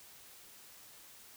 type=silence; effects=white hiss -56 dBFS RMS until 1.36 s